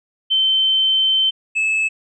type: tone pair in turn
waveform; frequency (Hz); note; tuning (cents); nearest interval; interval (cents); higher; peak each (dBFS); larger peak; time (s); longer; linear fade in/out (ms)
sine / triangle; 3090 / 2604; G7 / E7; -26 / -22; minor third; 296; first; -13 / -14; first; 0.3-1.31 / 1.55-1.89; first; 20
effects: resampled to 24000 Hz